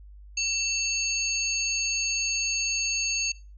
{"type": "tone cluster", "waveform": "sine", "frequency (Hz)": [2680, 4492, 6530], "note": ["E7", "C#8", "G#8"], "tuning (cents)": [28, 22, -30], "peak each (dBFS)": -29, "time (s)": [0.37, 3.32], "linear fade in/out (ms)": 5, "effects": ["noise-tail reverb RT60 0.3 s tail -23 dB re dry", "added 50 Hz sine -44 dBFS peak until 3.57 s"]}